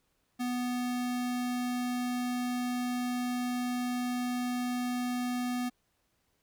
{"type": "tone", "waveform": "square", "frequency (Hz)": 246.9, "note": "B3", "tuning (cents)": 0, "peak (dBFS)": -31, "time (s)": [0.39, 5.7], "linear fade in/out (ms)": 20, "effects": ["pink hiss -75 dBFS RMS until 6.42 s"]}